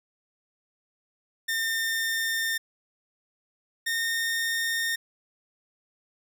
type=tone pair in turn; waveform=sawtooth; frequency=1812 / 1832 Hz; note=A#6 / A#6; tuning=-50 / -31 cents; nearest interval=unison; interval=19 cents; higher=second; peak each=-22 / -22 dBFS; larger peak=neither; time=1.48-2.58 / 3.86-4.96 s; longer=neither; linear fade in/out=10 ms; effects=none